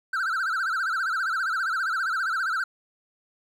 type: tone with vibrato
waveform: triangle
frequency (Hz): 1438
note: F#6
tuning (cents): -50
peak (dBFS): -22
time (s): 0.13-2.64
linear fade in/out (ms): 5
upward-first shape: sine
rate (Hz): 15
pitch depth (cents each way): 170
effects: none